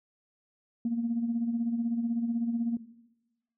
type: tone with tremolo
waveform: sine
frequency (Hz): 233.1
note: A#3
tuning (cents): 0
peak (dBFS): -24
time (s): 0.85-2.77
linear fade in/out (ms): 2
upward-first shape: sine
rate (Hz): 16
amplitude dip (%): 60
effects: noise-tail reverb RT60 1.0 s tail -17 dB re dry + tanh soft clip ceiling -20 dBFS

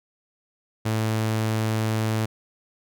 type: tone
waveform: sawtooth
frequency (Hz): 110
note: A2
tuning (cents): 0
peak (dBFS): -18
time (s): 0.85-2.26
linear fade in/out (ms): 10
effects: none

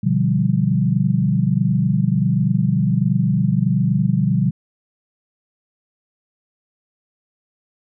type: chord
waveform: sine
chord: G dominant seventh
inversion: first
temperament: equal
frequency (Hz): 123.47 / 146.83 / 174.61 / 196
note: B2 / D3 / F3 / G3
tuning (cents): 0 / 0 / 0 / 0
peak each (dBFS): -20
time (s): 0.03-4.51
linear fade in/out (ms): 10
effects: none

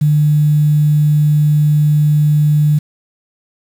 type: tone with quantisation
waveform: sine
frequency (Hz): 150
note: D3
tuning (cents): +37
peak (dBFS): -8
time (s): 0.01-2.79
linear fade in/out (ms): 10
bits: 6
effects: none

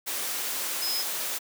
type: tone in noise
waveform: sine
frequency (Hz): 5100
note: D#8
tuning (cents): +42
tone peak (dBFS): -28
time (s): 0.81-1.03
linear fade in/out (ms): 20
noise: white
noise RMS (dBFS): -31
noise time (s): 0.06-1.39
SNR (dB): 0
effects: high-pass 300 Hz 12 dB/octave

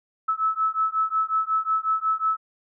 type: beating tone pair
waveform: sine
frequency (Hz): 1300 / 1305.5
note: E6 / E6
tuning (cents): -24 / -17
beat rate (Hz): 5.5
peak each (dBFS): -24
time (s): 0.28-2.37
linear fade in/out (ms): 10
effects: none

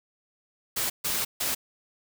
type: noise bursts at uneven times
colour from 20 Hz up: white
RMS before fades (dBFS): -28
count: 3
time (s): 0.76-0.9 / 1.04-1.25 / 1.4-1.55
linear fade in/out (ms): 10
effects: none

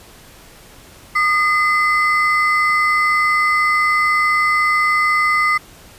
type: ring-modulated tone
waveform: triangle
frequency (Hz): 1632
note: G#6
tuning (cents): -31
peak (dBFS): -8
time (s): 1.15-5.58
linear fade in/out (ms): 10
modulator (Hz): 407
effects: pink hiss -43 dBFS RMS until 5.98 s + resampled to 32000 Hz

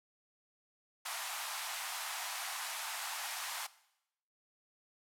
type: band-pass noise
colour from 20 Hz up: pink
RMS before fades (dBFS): -41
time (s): 1.05-3.67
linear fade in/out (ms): 10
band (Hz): 720 to 14000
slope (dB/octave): 48
effects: noise-tail reverb RT60 0.8 s tail -18 dB re dry

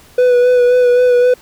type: tone with vibrato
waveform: triangle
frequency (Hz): 493.9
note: B4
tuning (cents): 0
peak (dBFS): -5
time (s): 0.18-1.34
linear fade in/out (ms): 5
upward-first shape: sine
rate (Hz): 3.8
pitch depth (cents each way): 23
effects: pink hiss -44 dBFS RMS until 1.41 s

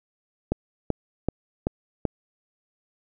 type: click train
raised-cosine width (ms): 2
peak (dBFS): -9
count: 5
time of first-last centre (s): 0.52-2.053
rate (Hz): 2.61
effects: none

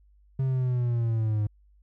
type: linear sweep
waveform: triangle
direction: down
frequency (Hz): 134.3 to 103.83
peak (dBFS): -21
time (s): 0.39-1.47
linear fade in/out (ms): 5
effects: added 50 Hz sine -56 dBFS peak until 1.82 s

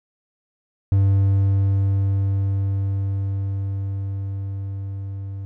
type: tone with level ramp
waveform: triangle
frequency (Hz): 98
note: G2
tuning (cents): 0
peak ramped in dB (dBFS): -11 to -26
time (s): 0.92-5.45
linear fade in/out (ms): 0
effects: none

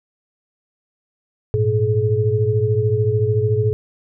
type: tone cluster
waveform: sine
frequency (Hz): 103.9 / 117.5 / 425.8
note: G#2 / A#2 / G#4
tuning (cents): +1 / +14 / +43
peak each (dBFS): -19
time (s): 1.54-3.73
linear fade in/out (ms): 0
effects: none

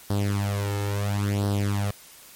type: tone with flanger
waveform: sawtooth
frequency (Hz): 101.2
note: G#2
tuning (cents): -44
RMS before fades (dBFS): -25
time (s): 0.1-1.91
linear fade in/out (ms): 5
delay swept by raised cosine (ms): 0.21 to 2.31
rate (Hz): 0.73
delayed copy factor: +0.8
effects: white hiss -48 dBFS RMS until 2.35 s + MP3 64 kbps

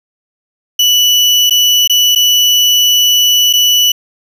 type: tone with dropouts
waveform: 35% pulse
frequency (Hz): 2960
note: F#7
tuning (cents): 0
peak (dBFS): -5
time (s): 0.79-3.92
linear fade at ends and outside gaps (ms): 5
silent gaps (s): 1.497-1.507 / 1.876-1.896 / 2.151-2.158 / 3.529-3.535
effects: none

